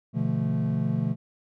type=chord; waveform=triangle; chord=B half-diminished seventh; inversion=none; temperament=equal with one note detuned; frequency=123.47 / 146.83 / 171.22 / 220 Hz; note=B2 / D3 / F3 / A3; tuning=0 / 0 / -34 / 0 cents; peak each=-27 dBFS; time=0.13-1.16 s; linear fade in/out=50 ms; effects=none